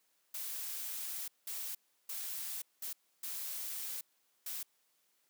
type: noise bursts at uneven times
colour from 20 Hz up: blue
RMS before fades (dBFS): -41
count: 6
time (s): 0.34-1.28 / 1.47-1.75 / 2.09-2.62 / 2.82-2.93 / 3.23-4.01 / 4.46-4.63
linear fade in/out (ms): 5
effects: white hiss -75 dBFS RMS until 5.29 s + high-pass 200 Hz 12 dB/octave